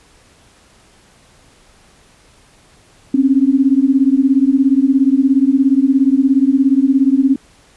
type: beating tone pair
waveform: sine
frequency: 261.6 / 278.6 Hz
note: C4 / C#4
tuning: 0 / +9 cents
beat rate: 17 Hz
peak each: -12 dBFS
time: 3.14-7.36 s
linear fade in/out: 5 ms
effects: pink hiss -49 dBFS RMS until 7.76 s + resampled to 24000 Hz